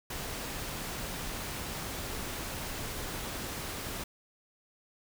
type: noise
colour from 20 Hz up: pink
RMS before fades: -38 dBFS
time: 0.1-4.04 s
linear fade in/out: 5 ms
effects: none